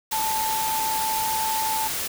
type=tone in noise; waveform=sine; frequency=880 Hz; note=A5; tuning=in tune; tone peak=-24 dBFS; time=0.12-1.88 s; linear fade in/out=10 ms; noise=white; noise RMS=-28 dBFS; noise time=0.11-2.08 s; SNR=+1 dB; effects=none